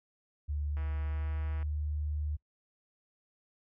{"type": "tone with pitch glide", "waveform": "sine", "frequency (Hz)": [73.42, 75.01], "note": ["D2", "D2"], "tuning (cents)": [0, 37], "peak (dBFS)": -31, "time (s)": [0.48, 2.37], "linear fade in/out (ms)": 20, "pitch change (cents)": 37, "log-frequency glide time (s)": [1.02, 1.32]}
{"type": "click train", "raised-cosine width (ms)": 0.5, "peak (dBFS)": -36, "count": 140, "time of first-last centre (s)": [0.77, 1.628], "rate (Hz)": 162}
{"effects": ["noise-tail reverb RT60 0.1 s tail -25 dB re dry"]}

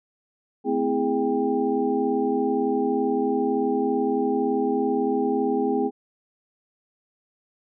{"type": "tone cluster", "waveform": "sine", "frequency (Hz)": [219.7, 257.6, 329.6, 412.9, 793], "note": ["A3", "C4", "E4", "G#4", "G5"], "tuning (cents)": [-2, -27, 0, -10, 20], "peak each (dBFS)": [-31, -25, -29, -24, -29], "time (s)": [0.64, 5.91], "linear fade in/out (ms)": 50, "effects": []}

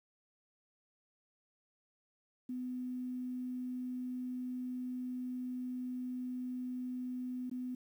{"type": "tone with dropouts", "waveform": "sine", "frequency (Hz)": 251.3, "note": "B3", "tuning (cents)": 30, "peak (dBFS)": -37, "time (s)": [2.49, 7.75], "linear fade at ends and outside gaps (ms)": 5, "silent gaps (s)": [7.498, 7.513], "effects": ["11-bit"]}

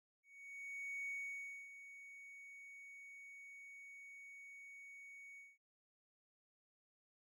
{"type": "tone with ADSR envelope", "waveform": "triangle", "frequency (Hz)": 2233, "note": "C#7", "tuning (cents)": 12, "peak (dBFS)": -39, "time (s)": [0.23, 5.58], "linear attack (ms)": 850, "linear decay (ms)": 600, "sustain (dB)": -13, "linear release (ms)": 200, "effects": ["tanh soft clip ceiling -36 dBFS"]}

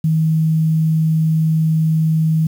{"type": "tone with quantisation", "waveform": "sine", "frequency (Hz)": 159.1, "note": "D#3", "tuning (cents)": 39, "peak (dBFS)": -12, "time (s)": [0.04, 2.47], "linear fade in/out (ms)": 5, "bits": 7, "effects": []}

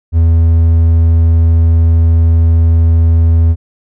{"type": "tone", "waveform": "triangle", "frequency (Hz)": 82.41, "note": "E2", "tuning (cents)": 0, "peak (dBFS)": -3, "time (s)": [0.12, 3.56], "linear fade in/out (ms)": 50, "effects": []}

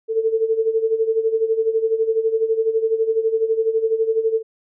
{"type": "tone with tremolo", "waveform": "sine", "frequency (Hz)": 446.3, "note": "A4", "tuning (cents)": 25, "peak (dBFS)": -13, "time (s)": [0.08, 4.43], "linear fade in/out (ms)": 50, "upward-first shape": "sine", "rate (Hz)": 12, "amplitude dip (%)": 75, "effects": []}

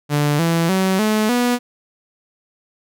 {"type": "tone with pitch steps", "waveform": "sawtooth", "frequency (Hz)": [146.83, 166.73, 189.32, 215, 244.1], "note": ["D3", "E3", "F#3", "A3", "B3"], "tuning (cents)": [0, 20, 40, -40, -20], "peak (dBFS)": -11, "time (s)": [0.09, 1.59], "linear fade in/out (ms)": 50, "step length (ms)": 300, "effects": []}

